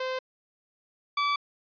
sawtooth tone pair in turn, 517 / 1152.9 Hz, C5 / D6, -21 / -32 cents, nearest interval octave + major second, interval 1389 cents, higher second, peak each -25 / -20 dBFS, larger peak second, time 0-0.19 / 1.17-1.36 s, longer neither, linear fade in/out 5 ms, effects resampled to 11025 Hz

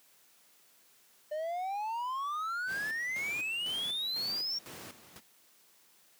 triangle exponential sweep, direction up, 597 to 5588 Hz, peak -31 dBFS, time 1.31-4.59 s, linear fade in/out 10 ms
pink noise with tremolo, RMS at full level -46 dBFS, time 2.66-5.21 s, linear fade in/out 50 ms, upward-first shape square, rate 2 Hz, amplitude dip 70%
effects white hiss -64 dBFS RMS until 6.19 s + high-pass 150 Hz 12 dB/octave

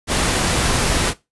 pink noise, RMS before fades -18 dBFS, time 0.07-1.14 s, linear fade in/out 50 ms, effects noise-tail reverb RT60 0.2 s tail -17 dB re dry + resampled to 24000 Hz

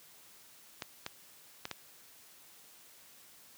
clicks, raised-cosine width 0.2 ms, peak -20 dBFS, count 4, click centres 0.822 / 1.064 / 1.654 / 1.713 s, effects white hiss -58 dBFS RMS until 3.57 s + high-pass 80 Hz 12 dB/octave

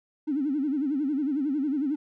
triangle tone with vibrato, 284.5 Hz, C#4, 45 cents sharp, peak -20 dBFS, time 0.27-1.96 s, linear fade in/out 20 ms, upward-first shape sine, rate 11 Hz, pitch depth 160 cents each way, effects tanh soft clip ceiling -22 dBFS

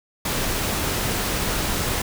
pink noise, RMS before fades -24 dBFS, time 0.25-2.02 s, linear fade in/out 5 ms, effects none

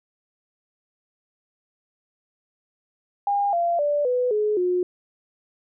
sine tone with pitch steps, 808 / 687.3 / 584.7 / 497.4 / 423.1 / 359.9 Hz, G#5 / F5 / D5 / B4 / G#4 / F#4, -48 / -28 / -8 / +12 / +32 / -48 cents, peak -19 dBFS, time 3.27-4.83 s, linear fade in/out 2 ms, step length 260 ms, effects none

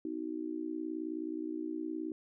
sine tone with amplitude modulation, 315.7 Hz, D#4, 25 cents sharp, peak -31 dBFS, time 0.05-2.12 s, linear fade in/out 2 ms, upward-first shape sine, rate 59.1 Hz, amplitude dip 95%, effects none

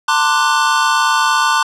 square chord, D dominant seventh, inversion second, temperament equal with one note detuned, 899.5 / 1046.5 / 1174.7 / 1480 Hz, A5 / C6 / D6 / F#6, +38 / 0 / 0 / 0 cents, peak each -18 dBFS, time 0.08-1.63 s, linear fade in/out 5 ms, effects low-pass 8000 Hz 12 dB/octave

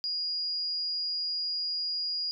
sine tone, 4866 Hz, D#8, 39 cents flat, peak -29 dBFS, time 0.04-2.31 s, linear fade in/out 0 ms, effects none

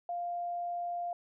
sine tone, 698.5 Hz, F5, in tune, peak -33 dBFS, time 0.09-1.13 s, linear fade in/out 2 ms, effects none

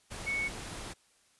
sine tone in noise, 2217 Hz, C#7, in tune, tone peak -30 dBFS, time 0.26-0.49 s, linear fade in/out 20 ms, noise pink, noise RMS -42 dBFS, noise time 0.1-0.94 s, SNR +9 dB, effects white hiss -67 dBFS RMS until 1.39 s + resampled to 24000 Hz

